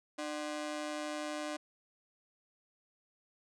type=ring-modulated tone; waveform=sawtooth; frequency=450 Hz; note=A4; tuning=39 cents sharp; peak=-30 dBFS; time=0.18-1.57 s; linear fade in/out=10 ms; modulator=148 Hz; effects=resampled to 22050 Hz